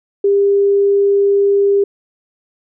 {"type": "tone", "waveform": "sine", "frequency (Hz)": 400.1, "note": "G4", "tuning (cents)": 35, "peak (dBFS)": -9, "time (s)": [0.24, 1.84], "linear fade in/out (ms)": 5, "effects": []}